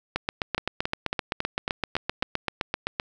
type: two click trains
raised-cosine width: 0.3 ms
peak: -10 / -9 dBFS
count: 7 / 23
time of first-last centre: 0.58-2.228 / 0.16-2.999 s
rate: 3.64 / 7.75 Hz
effects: none